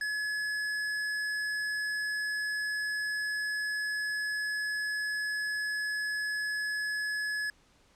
square tone, 1700 Hz, G#6, 40 cents sharp, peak -31 dBFS, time 0.01-7.5 s, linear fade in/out 2 ms, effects pink hiss -64 dBFS RMS until 7.95 s + low-pass 8000 Hz 12 dB/octave

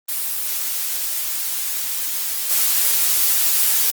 blue noise with level steps, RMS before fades -23 / -17 dBFS, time 0.08-3.91 s, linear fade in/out 10 ms, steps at 2.5 s, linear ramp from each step 10 ms, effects Opus 24 kbps

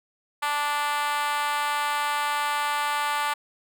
5% pulse tone with high-pass filter, 292.8 Hz, D4, 5 cents flat, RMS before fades -26 dBFS, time 0.42-3.34 s, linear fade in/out 10 ms, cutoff 970 Hz, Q 5.1, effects none

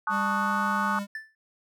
sine chord, D# half-diminished seventh, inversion second, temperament equal, 880 / 1108.7 / 1244.5 / 1480 Hz, A5 / C#6 / D#6 / F#6, 0 / 0 / 0 / 0 cents, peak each -30 dBFS, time 0.07-0.99 s, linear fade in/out 2 ms
square tone with pitch glide, 200 to 201.3 Hz, G3 to G3, +35 to +46 cents, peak -31 dBFS, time 0.09-1.07 s, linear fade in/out 50 ms, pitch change +11 cents, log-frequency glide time 0.37-0.53 s
triangle tone with exponential decay, 1760 Hz, A6, in tune, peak -28 dBFS, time 1.15-1.35 s, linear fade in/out 2 ms, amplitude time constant 42 ms
effects none

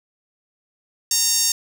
sawtooth tone with high-pass filter, 922 Hz, A#5, 19 cents flat, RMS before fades -19 dBFS, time 1.11-1.52 s, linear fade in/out 2 ms, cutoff 6000 Hz, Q 2.9, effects none

